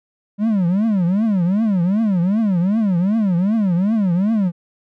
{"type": "tone with vibrato", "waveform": "triangle", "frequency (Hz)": 196.6, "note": "G3", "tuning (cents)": 5, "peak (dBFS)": -12, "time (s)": [0.38, 4.52], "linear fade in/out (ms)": 50, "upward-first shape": "triangle", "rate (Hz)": 2.6, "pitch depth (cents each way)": 290, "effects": []}